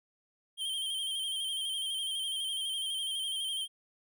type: tone with vibrato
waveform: square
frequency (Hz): 3158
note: G7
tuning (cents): +12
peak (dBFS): -33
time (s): 0.57-3.68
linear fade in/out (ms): 50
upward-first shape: square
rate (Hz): 12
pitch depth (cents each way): 36
effects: none